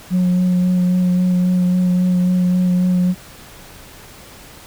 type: tone with vibrato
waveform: sine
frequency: 180.9 Hz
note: F#3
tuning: 39 cents flat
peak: -10 dBFS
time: 0.1-3.15 s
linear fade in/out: 50 ms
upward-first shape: sine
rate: 3.7 Hz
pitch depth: 14 cents each way
effects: tanh soft clip ceiling -11 dBFS + pink hiss -40 dBFS RMS until 4.66 s